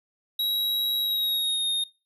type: tone with pitch glide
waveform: square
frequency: 3857 to 3696 Hz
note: B7 to A#7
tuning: -42 to -16 cents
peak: -24 dBFS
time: 0.39-1.84 s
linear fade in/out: 5 ms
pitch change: -74 cents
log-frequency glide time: 1.01-1.68 s
effects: noise-tail reverb RT60 0.3 s tail -22 dB re dry